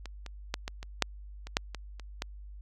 clicks, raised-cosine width 0.2 ms, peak -24 / -25 / -12 / -18 / -25 / -6 / -26 / -7 / -21 / -28 / -15 dBFS, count 11, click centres 0.057 / 0.263 / 0.541 / 0.679 / 0.829 / 1.023 / 1.47 / 1.569 / 1.747 / 1.997 / 2.221 s, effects added 50 Hz sine -43 dBFS peak until 2.61 s

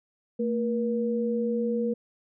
sine tone pair together, 225.6 / 478 Hz, A3 / A#4, +44 / +43 cents, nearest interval octave + minor second, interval 1299 cents, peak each -27 dBFS, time 0.39-1.94 s, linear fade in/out 10 ms, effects none

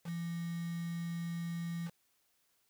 sine tone with quantisation, 169.3 Hz, E3, 46 cents sharp, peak -36 dBFS, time 0.04-1.91 s, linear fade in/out 50 ms, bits 8, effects white hiss -75 dBFS RMS until 2.69 s

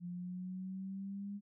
sine exponential sweep, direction up, 174.61 to 203.8 Hz, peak -40 dBFS, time 0-1.41 s, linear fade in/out 50 ms, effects none

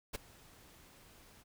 pink noise with ADSR envelope, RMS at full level -38 dBFS, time 0.13-1.44 s, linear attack 20 ms, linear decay 15 ms, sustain -22 dB, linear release 30 ms, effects none

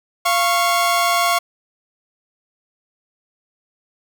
sawtooth tone pair together, 693 / 1100 Hz, F5 / C#6, -14 / -14 cents, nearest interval minor sixth, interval 800 cents, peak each -14 dBFS, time 0.25-1.39 s, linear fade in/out 10 ms, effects none

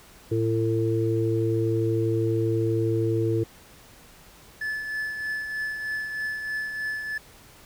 harmonic tone, 112.5 Hz, A2, 39 cents sharp, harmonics 1 / 3 / 4, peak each -25 / -25 / -27 dBFS, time 0.31-3.44 s, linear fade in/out 10 ms
triangle tone with tremolo, 1733 Hz, A6, 27 cents flat, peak -24 dBFS, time 4.61-7.18 s, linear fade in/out 5 ms, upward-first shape triangle, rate 3.2 Hz, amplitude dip 50%
effects pink hiss -51 dBFS RMS until 7.65 s

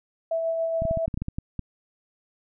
sine tone with tremolo, 657 Hz, E5, 6 cents flat, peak -22 dBFS, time 0.31-1.06 s, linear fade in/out 5 ms, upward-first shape sine, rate 7.1 Hz, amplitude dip 30%
clicks, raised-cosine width 5 ms, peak -17 dBFS, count 11, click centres 0.821 / 0.853 / 0.911 / 0.973 / 1.08 / 1.142 / 1.175 / 1.22 / 1.284 / 1.385 / 1.593 s
effects none

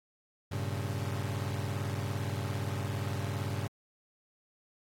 40% pulse chord, G diminished, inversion none, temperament equal with one note detuned, 98 / 115.54 / 138.59 Hz, G2 / Bb2 / Db3, 0 / -15 / 0 cents, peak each -34 / -38 / -37 dBFS, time 0.51-3.68 s, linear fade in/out 10 ms, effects AAC 48 kbps

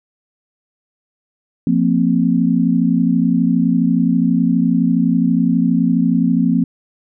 sine chord, F suspended fourth, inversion none, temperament equal with one note detuned, 174.61 / 229.5 / 261.6 Hz, F3 / Bb3 / C4, 0 / -27 / 0 cents, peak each -16 dBFS, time 1.67-6.64 s, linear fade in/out 2 ms, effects none

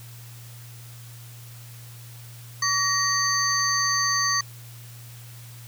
sine tone cluster, 1136 / 1879 / 4567 / 6210 Hz, C#6 / A#6 / D8 / G8, +42 / +13 / -49 / -17 cents, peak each -26 dBFS, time 2.62-4.41 s, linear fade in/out 5 ms, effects added 118 Hz sine -41 dBFS peak until 5.67 s + white hiss -48 dBFS RMS until 5.67 s

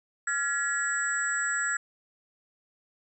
sine tone cluster, 1392 / 1691 / 1929 / 7740 Hz, F6 / G#6 / B6 / B8, -6 / +31 / -41 / -36 cents, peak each -31 / -29 / -36 / -33 dBFS, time 0.27-1.77 s, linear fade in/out 5 ms, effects none

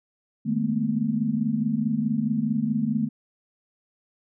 sine tone cluster, 153.6 / 205.6 / 221.1 / 245.8 Hz, D#3 / G#3 / A3 / B3, -22 / -17 / +9 / -8 cents, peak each -30 / -31 / -24 / -28 dBFS, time 0.45-3.09 s, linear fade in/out 20 ms, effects none

